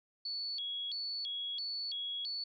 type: tone with vibrato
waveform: sine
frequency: 3849 Hz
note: B7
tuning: 45 cents flat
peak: -36 dBFS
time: 0.25-2.44 s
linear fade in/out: 5 ms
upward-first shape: square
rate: 1.5 Hz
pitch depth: 250 cents each way
effects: none